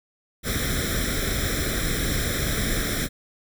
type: noise with comb filter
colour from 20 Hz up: pink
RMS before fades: -25 dBFS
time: 0.43-3.09 s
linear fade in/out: 50 ms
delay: 0.54 ms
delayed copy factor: +0.95
effects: none